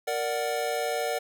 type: chord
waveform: square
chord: Bb augmented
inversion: none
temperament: equal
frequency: 466.2 / 587.3 / 740 Hz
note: Bb4 / D5 / F#5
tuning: 0 / 0 / 0 cents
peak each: -32 dBFS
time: 0.07-1.19 s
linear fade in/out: 10 ms
effects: none